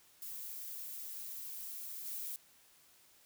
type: noise with level steps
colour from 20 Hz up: violet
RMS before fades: -45 / -42 dBFS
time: 0.22-2.36 s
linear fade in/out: 0 ms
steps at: 2.05 s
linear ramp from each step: 10 ms
effects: white hiss -65 dBFS RMS until 3.25 s